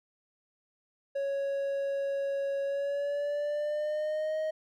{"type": "tone with pitch glide", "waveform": "triangle", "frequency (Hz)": [554.4, 625.9], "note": ["C#5", "D#5"], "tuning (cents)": [0, 10], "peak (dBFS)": -27, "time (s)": [1.15, 4.51], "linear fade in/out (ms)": 10, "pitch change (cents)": 210, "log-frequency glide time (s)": [2.64, 4.38], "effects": []}